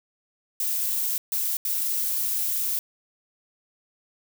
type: noise bursts at uneven times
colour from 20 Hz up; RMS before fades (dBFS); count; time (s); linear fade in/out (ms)
violet; -26; 3; 0.6-1.18 / 1.32-1.57 / 1.65-2.79; 2
effects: none